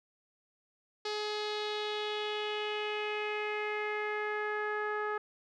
sawtooth tone with low-pass filter sweep, 421.9 Hz, G#4, 27 cents sharp, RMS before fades -35 dBFS, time 1.05-5.18 s, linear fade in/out 5 ms, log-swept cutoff 4600 to 1500 Hz, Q 3.5, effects none

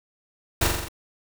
pink noise with echo, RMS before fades -21 dBFS, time 0.61-0.67 s, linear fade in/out 5 ms, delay 43 ms, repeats 5, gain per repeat -3 dB, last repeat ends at 0.885 s, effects none

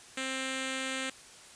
5% pulse tone with notch filter, 263.5 Hz, C4, 12 cents sharp, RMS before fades -35 dBFS, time 0.17-1.1 s, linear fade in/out 5 ms, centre 910 Hz, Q 1.2, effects white hiss -52 dBFS RMS until 1.55 s + resampled to 22050 Hz

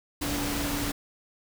sine tone in noise, 287.8 Hz, D4, 35 cents flat, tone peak -32 dBFS, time 0.21-0.92 s, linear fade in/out 10 ms, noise pink, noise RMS -31 dBFS, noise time 0.21-0.92 s, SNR -4 dB, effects none

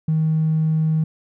triangle tone with tanh clipping, 157.8 Hz, D#3, 25 cents sharp, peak -15 dBFS, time 0.08-1.04 s, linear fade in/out 5 ms, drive 1 dB, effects none

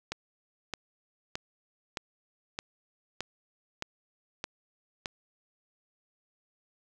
click train, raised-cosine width 0.2 ms, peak -16 dBFS, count 9, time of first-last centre 0.12-5.058 s, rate 1.62 Hz, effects none

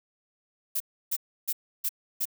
violet noise bursts, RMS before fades -28 dBFS, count 5, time 0.75-2.255 s, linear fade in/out 10 ms, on 53 ms, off 310 ms, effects none

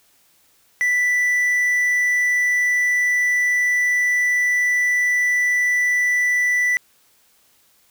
triangle tone with quantisation, 1975.5 Hz, B6, in tune, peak -14 dBFS, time 0.81-6.77 s, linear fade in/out 0 ms, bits 7, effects white hiss -58 dBFS RMS until 7.9 s

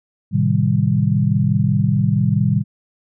sine chord, A half-diminished seventh, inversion none, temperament equal, 110 / 130.81 / 155.56 / 196 Hz, A2 / C3 / Eb3 / G3, 0 / 0 / 0 / 0 cents, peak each -19 dBFS, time 0.31-2.64 s, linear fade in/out 50 ms, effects none

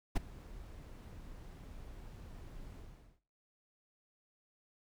brown noise with ADSR envelope, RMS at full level -26 dBFS, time 0.15-3.2 s, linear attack 18 ms, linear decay 12 ms, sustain -24 dB, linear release 450 ms, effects noise-tail reverb RT60 0.5 s tail -20 dB re dry

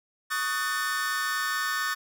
45% pulse chord, D# half-diminished seventh, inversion third, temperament just, 1120.1 / 1244.5 / 1493.4 / 1792.1 Hz, C#6 / D#6 / F#6 / A6, +18 / 0 / +16 / +31 cents, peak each -34 / -33 / -33 / -30 dBFS, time 0.3-1.95 s, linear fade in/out 20 ms, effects none

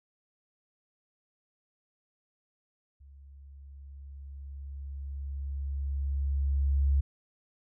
sine tone with level ramp, 69.3 Hz, C#2, in tune, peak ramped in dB -50 to -21 dBFS, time 3-7.01 s, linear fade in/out 10 ms, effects none

